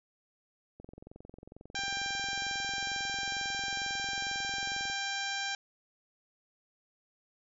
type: click train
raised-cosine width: 2 ms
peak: -35 dBFS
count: 92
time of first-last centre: 0.8-4.899 s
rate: 22.2 Hz
type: harmonic tone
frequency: 792 Hz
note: G5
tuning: 18 cents sharp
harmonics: 1 / 2 / 3 / 4 / 5 / 6 / 7 / 8 / 9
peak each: -40 / -37 / -41 / -42 / -41 / -48 / -42 / -47 / -48 dBFS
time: 1.75-5.55 s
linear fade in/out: 2 ms
effects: none